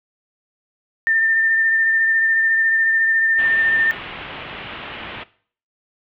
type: tone with vibrato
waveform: sine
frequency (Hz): 1800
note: A6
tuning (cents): +39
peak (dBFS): -14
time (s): 1.07-3.91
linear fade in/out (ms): 0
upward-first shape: square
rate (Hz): 14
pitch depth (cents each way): 11
type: low-pass noise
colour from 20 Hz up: white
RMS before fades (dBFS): -33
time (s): 3.38-5.24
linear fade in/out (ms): 10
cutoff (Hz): 3200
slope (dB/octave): 48
effects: noise-tail reverb RT60 0.5 s tail -19 dB re dry